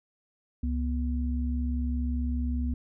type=tone pair together; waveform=sine; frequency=68.57 / 243.5 Hz; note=C#2 / B3; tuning=-18 / -24 cents; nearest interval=octave + minor seventh; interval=2194 cents; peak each=-27 / -32 dBFS; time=0.63-2.74 s; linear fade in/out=5 ms; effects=none